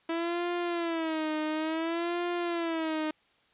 sawtooth tone with vibrato, 328.3 Hz, E4, 7 cents flat, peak -25 dBFS, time 0.09-3.11 s, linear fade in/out 5 ms, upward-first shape sine, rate 0.57 Hz, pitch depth 110 cents each way, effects white hiss -66 dBFS RMS until 3.53 s + resampled to 8000 Hz

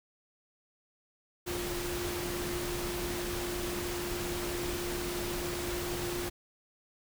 sine tone in noise, 351.9 Hz, F4, 13 cents sharp, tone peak -36 dBFS, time 1.46-6.3 s, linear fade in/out 20 ms, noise pink, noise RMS -37 dBFS, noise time 1.46-6.3 s, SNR -2 dB, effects none

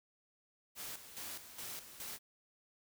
white noise with tremolo, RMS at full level -45 dBFS, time 0.75-2.19 s, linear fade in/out 50 ms, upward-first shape square, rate 2.4 Hz, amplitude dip 65%, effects none

